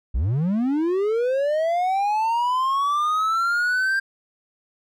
triangle linear sweep, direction up, 49 to 1594 Hz, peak -17 dBFS, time 0.14-4 s, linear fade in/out 10 ms, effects none

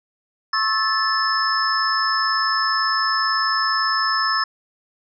sine tone cluster, 1089 / 1307 / 1748 / 5230 Hz, C#6 / E6 / A6 / E8, -31 / -15 / -12 / -15 cents, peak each -23 dBFS, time 0.53-4.44 s, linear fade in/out 5 ms, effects none

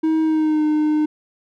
triangle tone with pitch glide, 317.5 to 304.6 Hz, D#4 to D#4, +35 to -37 cents, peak -13 dBFS, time 0.03-1.06 s, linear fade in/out 10 ms, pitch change -72 cents, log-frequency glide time 0.22-0.64 s, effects none

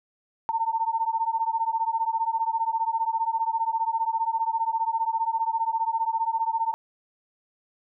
sine beating tone pair, 897 / 912 Hz, A5 / A#5, +33 / -38 cents, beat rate 15 Hz, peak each -26 dBFS, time 0.49-6.74 s, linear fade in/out 0 ms, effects none

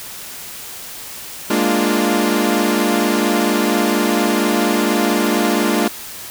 sawtooth chord, Bb dominant seventh, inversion third, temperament equal with one note detuned, 207.7 / 232 / 293.7 / 349.2 Hz, Ab3 / Bb3 / D4 / F4, 0 / -8 / 0 / 0 cents, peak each -16 dBFS, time 1.5-5.88 s, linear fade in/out 5 ms, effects white hiss -32 dBFS RMS until 6.3 s

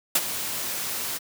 white noise with ADSR envelope, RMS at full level -18 dBFS, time 0.15-1.19 s, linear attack 5 ms, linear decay 41 ms, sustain -12 dB, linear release 27 ms, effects high-pass 100 Hz 12 dB/octave

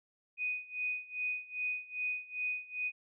sine tone with tremolo, 2489 Hz, D#7, in tune, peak -31 dBFS, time 0.37-2.92 s, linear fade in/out 50 ms, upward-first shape sine, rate 2.5 Hz, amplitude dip 90%, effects none

